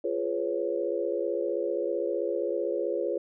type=chord; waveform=sine; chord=C# dominant seventh; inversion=first; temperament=just; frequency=346.5 / 415.8 / 498.9 / 554.4 Hz; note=E#4 / G#4 / B4 / C#5; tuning=-14 / +2 / +17 / 0 cents; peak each=-32 dBFS; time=0.04-3.18 s; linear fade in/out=5 ms; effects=none